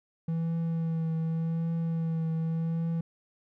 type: tone with vibrato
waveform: triangle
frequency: 163.8 Hz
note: E3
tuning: 11 cents flat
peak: -25 dBFS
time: 0.28-3.01 s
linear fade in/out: 5 ms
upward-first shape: triangle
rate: 0.86 Hz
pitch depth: 25 cents each way
effects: none